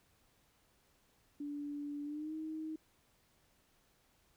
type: tone with pitch glide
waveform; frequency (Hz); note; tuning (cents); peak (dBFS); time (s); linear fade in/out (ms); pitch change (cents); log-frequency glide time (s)
sine; 290 to 314.4; D4 to D#4; -22 to +18; -39; 1.4-2.76; 5; +140; 2.04-2.34
effects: pink hiss -72 dBFS RMS until 4.36 s